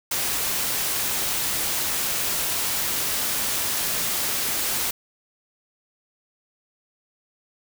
white noise, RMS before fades -25 dBFS, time 0.11-4.91 s, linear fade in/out 5 ms, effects none

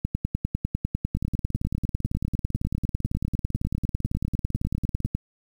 two click trains, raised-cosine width 5 ms, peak -18 / -12 dBFS, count 71 / 52, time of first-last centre 1.17-5.059 / 0.05-5.15 s, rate 18 / 10 Hz, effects 8-bit

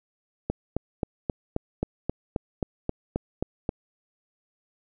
click train, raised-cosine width 2 ms, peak -12 dBFS, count 13, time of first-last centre 0.5-3.691 s, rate 3.76 Hz, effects none

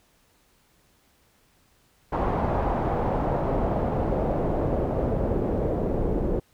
pink noise with low-pass filter sweep, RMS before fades -25 dBFS, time 2.12-6.4 s, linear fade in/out 10 ms, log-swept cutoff 900 to 450 Hz, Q 1.7, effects pink hiss -63 dBFS RMS until 6.53 s

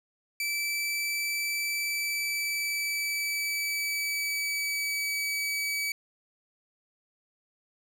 sawtooth tone with pitch glide, 2320 to 2284 Hz, D7 to D7, -22 to -49 cents, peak -25 dBFS, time 0.4-5.92 s, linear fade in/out 2 ms, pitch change -27 cents, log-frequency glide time 1.73-5.14 s, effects none

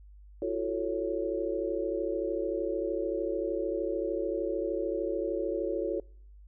sine chord, F# minor seventh, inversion third, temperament equal with one note detuned, 336.7 / 370 / 440 / 554.4 Hz, E4 / F#4 / A4 / C#5, +37 / 0 / 0 / 0 cents, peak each -34 dBFS, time 0.42-6 s, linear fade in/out 2 ms, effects noise-tail reverb RT60 0.6 s tail -26 dB re dry + added 50 Hz sine -49 dBFS peak until 6.47 s

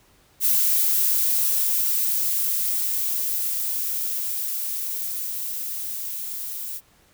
violet noise with level ramp, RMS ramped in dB -19 to -32 dBFS, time 0.4-6.81 s, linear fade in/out 50 ms, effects pink hiss -58 dBFS RMS until 7.13 s

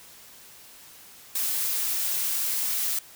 blue noise, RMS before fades -27 dBFS, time 1.35-2.99 s, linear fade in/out 5 ms, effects white hiss -49 dBFS RMS until 3.15 s

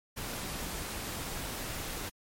pink noise, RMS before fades -38 dBFS, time 0.16-2.1 s, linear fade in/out 20 ms, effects MP3 64 kbps

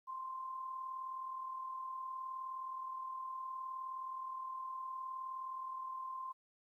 sine tone with amplitude modulation, 1046.5 Hz, C6, in tune, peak -39 dBFS, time 0.07-6.33 s, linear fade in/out 20 ms, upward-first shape sine, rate 39.3 Hz, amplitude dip 45%, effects 13-bit

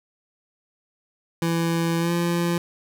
25% pulse tone with pitch glide, 167 to 171.79 Hz, E3 to F3, +23 to -28 cents, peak -17 dBFS, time 1.42-2.58 s, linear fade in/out 2 ms, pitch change +49 cents, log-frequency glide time 1.99-2.12 s, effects none

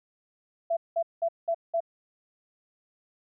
sine tone bursts, 670 Hz, E5, 28 cents sharp, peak -23 dBFS, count 5, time 0.7-1.805 s, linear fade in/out 10 ms, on 69 ms, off 190 ms, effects none

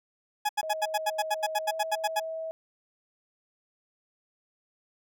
40% pulse tone bursts, 840 Hz, G#5, 19 cents sharp, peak -23 dBFS, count 15, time 0.45-2.2 s, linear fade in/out 10 ms, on 42 ms, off 80 ms
sine tone with pitch glide, 633 to 645.2 Hz, D#5 to E5, +30 to -37 cents, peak -32 dBFS, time 0.63-2.51 s, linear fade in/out 0 ms, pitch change +33 cents, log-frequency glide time 1.61-1.76 s
effects none

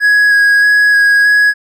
triangle tone with vibrato, 1661.2 Hz, G#6, in tune, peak -4 dBFS, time 0-1.54 s, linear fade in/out 50 ms, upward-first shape square, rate 1.6 Hz, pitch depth 10 cents each way, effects none

